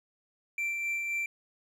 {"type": "tone with tremolo", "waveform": "triangle", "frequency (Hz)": 2349, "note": "D7", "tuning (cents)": 0, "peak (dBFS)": -27, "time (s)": [0.58, 1.26], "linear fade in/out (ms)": 2, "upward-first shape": "sine", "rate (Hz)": 3.8, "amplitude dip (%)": 30, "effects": []}